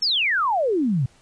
sine exponential sweep, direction down, 5500 to 119.2 Hz, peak -18 dBFS, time 0.02-1.06 s, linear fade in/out 5 ms, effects pink hiss -56 dBFS RMS until 1.21 s + resampled to 22050 Hz

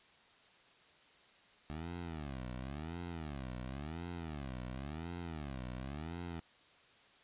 15% pulse tone with vibrato, 73.42 Hz, D2, in tune, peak -35 dBFS, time 1.7-6.4 s, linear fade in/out 0 ms, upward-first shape sine, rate 0.94 Hz, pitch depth 300 cents each way, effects white hiss -64 dBFS RMS until 7.23 s + resampled to 8000 Hz

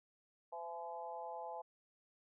harmonic tone with a mistuned harmonic, 170 Hz, F3, 46 cents flat, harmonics 3 / 4 / 5 / 6, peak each -50 / -48 / -46 / -54 dBFS, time 0.52-1.62 s, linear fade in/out 10 ms, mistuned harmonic 4, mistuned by -25 cents, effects none

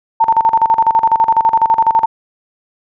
sine tone with tremolo, 900 Hz, A5, 39 cents sharp, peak -6 dBFS, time 0.2-2.06 s, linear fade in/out 10 ms, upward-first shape square, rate 12 Hz, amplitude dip 80%, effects none

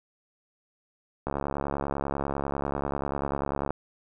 click train, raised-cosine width 1 ms, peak -15 dBFS, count 172, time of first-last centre 1.27-3.706 s, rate 70.2 Hz, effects none

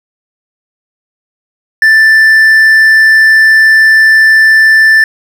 triangle tone with hard clipping, 1767 Hz, A6, 7 cents sharp, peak -3 dBFS, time 1.82-5.04 s, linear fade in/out 2 ms, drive 6 dB, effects none

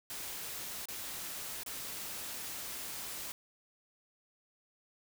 white noise with dropouts, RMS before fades -42 dBFS, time 0.1-3.32 s, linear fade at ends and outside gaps 1 ms, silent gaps 0.856-0.885 / 1.634-1.662 s, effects none

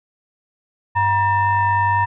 sine tone with frequency modulation, 949 Hz, A#5, 31 cents sharp, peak -14 dBFS, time 0.95-2.06 s, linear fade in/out 20 ms, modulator 850 Hz, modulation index 0.78, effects none

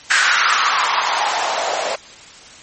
blue noise with band-pass filter sweep, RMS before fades -17 dBFS, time 0.1-1.96 s, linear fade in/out 10 ms, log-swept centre 1600 to 590 Hz, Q 3.8, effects white hiss -40 dBFS RMS until 2.62 s + MP3 32 kbps

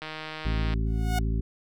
click train, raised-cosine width 0.3 ms, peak -20 dBFS, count 113, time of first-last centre 0.02-0.738 s, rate 156 Hz
harmonic tone, 55 Hz, A1, in tune, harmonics 1 / 2 / 3 / 4 / 5 / 7, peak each -25 / -31 / -35 / -37 / -39 / -42 dBFS, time 0.45-1.41 s, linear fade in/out 5 ms
sawtooth tone with exponential growth, 729 Hz, F#5, 26 cents flat, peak -22 dBFS, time 0.86-1.19 s, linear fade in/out 5 ms, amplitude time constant 71 ms
effects none

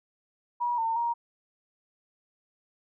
sine tone with pitch steps, 962 / 905 / 941 Hz, B5 / A5 / A#5, -46 / +48 / +16 cents, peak -25 dBFS, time 0.6-1.14 s, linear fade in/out 20 ms, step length 180 ms, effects none

